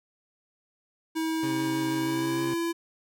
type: tone with pitch glide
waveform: square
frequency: 321.3 to 336.5 Hz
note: E4 to E4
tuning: -44 to +36 cents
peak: -27 dBFS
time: 1.15-2.73 s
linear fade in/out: 20 ms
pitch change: +80 cents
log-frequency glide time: 1.96-2.47 s
type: tone with vibrato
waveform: 20% pulse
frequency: 134.1 Hz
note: C3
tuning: 43 cents sharp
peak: -28 dBFS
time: 1.43-2.54 s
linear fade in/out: 2 ms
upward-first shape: square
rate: 6.3 Hz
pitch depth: 20 cents each way
effects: none